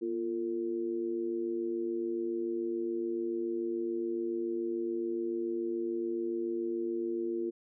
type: tone with amplitude modulation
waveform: sine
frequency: 345.6 Hz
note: F4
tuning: 18 cents flat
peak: -27 dBFS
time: 0.01-7.51 s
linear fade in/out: 20 ms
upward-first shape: sine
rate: 107 Hz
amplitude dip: 80%
effects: none